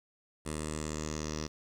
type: tone with low-pass filter sweep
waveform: 10% pulse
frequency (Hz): 76.9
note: D#2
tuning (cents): -20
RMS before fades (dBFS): -37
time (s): 0.45-1.48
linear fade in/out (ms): 20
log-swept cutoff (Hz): 9200 to 5600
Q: 5.5
effects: 10-bit